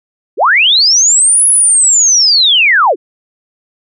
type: linear two-way sweep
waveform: sine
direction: up then down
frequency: 285.9 to 10548 to 285.9 Hz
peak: -5 dBFS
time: 0.37-2.96 s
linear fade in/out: 50 ms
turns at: 1.47 s
effects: none